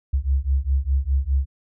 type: beating tone pair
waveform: sine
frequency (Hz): 65.6 / 70.5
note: C2 / C#2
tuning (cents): +5 / +30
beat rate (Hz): 4.9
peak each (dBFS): -21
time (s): 0.13-1.46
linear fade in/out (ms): 10
effects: none